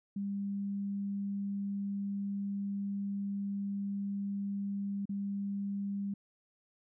sine tone with dropouts, 199.7 Hz, G3, 32 cents sharp, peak -33 dBFS, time 0.16-6.14 s, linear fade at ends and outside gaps 5 ms, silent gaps 5.055-5.092 s, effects none

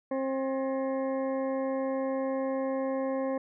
harmonic tone with a mistuned harmonic, 266.7 Hz, C4, 33 cents sharp, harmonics 1 / 2 / 3 / 4 / 6 / 7 / 8, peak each -32 / -30 / -41 / -41 / -52 / -52 / -54 dBFS, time 0.11-3.38 s, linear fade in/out 5 ms, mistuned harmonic 6, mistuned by +110 cents, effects none

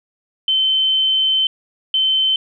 sine tone pair in turn, 3079 / 3079 Hz, G7 / G7, -32 / -32 cents, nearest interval unison, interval 0 cents, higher neither, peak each -13 dBFS, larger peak neither, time 0.48-1.47 / 1.94-2.36 s, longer first, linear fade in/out 2 ms, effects none

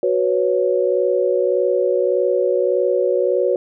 sine chord, F# suspended fourth, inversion none, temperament just, 370 / 493.3 / 555 Hz, F#4 / B4 / C#5, 0 / -2 / +2 cents, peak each -19 dBFS, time 0.03-3.56 s, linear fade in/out 2 ms, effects none

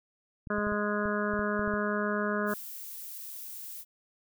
clicks, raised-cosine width 5 ms, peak -29 dBFS, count 10, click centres 0.472 / 0.584 / 0.669 / 0.721 / 1.056 / 1.337 / 1.393 / 1.594 / 1.677 / 1.738 s
harmonic tone, 207.7 Hz, G#3, in tune, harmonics 1 / 2 / 3 / 5 / 6 / 7 / 8, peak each -32 / -34 / -35 / -38 / -37 / -36 / -38 dBFS, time 0.5-2.54 s, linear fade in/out 5 ms
violet noise, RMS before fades -42 dBFS, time 2.46-3.85 s, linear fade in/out 50 ms
effects none

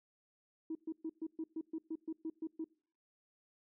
sine tone bursts, 321.1 Hz, E4, 45 cents flat, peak -36 dBFS, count 12, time 0.7-2.644 s, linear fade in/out 5 ms, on 52 ms, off 120 ms, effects noise-tail reverb RT60 0.5 s tail -24 dB re dry + tanh soft clip ceiling -32 dBFS

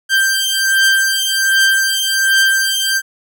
sawtooth beating tone pair, 1572 / 1573.3 Hz, G6 / G6, +4 / +6 cents, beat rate 1.3 Hz, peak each -11 dBFS, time 0.09-3.02 s, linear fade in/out 50 ms, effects none

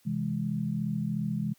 sine chord, C augmented, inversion none, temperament equal, 130.81 / 164.81 / 207.7 Hz, C3 / E3 / G#3, 0 / 0 / 0 cents, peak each -34 / -32 / -31 dBFS, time 0.05-1.54 s, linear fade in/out 20 ms, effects white hiss -65 dBFS RMS until 1.58 s + high-pass 60 Hz 12 dB/octave

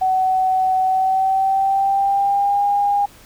sine tone with pitch glide, 752 to 810.6 Hz, F#5 to G#5, +28 to -42 cents, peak -14 dBFS, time 0.01-3.06 s, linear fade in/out 10 ms, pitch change +130 cents, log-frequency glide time 0.82-2.65 s, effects pink hiss -46 dBFS RMS until 3.25 s

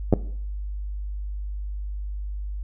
clicks, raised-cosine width 2 ms, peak -4 dBFS, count 2, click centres 0.127 / 0.137 s, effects noise-tail reverb RT60 0.6 s tail -18 dB re dry + added 50 Hz sine -28 dBFS peak until 2.63 s

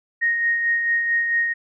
sine tone with tremolo, 1864.7 Hz, A#6, in tune, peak -16 dBFS, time 0.21-1.54 s, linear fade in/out 20 ms, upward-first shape sine, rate 4.5 Hz, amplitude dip 40%, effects none

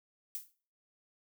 violet noise with exponential decay, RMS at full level -36 dBFS, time 0.35-0.52 s, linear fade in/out 0 ms, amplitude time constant 35 ms, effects noise-tail reverb RT60 0.4 s tail -17 dB re dry

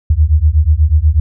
sine beating tone pair, 72.9 / 81.1 Hz, D2 / E2, -12 / -28 cents, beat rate 8.2 Hz, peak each -10 dBFS, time 0.1-1.2 s, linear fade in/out 5 ms, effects none

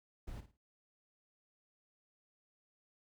brown noise with echo, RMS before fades -45 dBFS, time 0.27-0.41 s, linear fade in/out 10 ms, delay 54 ms, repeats 3, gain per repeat -11 dB, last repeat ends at 0.572 s, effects none

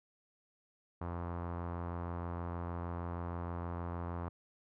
sawtooth tone with low-pass filter, 86.4 Hz, F2, 18 cents flat, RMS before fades -40 dBFS, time 1.01-4.29 s, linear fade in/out 5 ms, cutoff 1100 Hz, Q 2.4, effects none

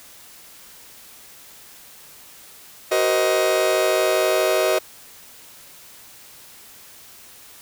40% pulse chord, C half-diminished seventh, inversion second, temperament just, 376.7 / 470.9 / 523.3 / 627.9 Hz, Gb4 / Bb4 / C5 / Eb5, +31 / +18 / 0 / +16 cents, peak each -22 / -25 / -24 / -19 dBFS, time 2.91-4.79 s, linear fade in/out 10 ms, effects white hiss -45 dBFS RMS until 7.61 s

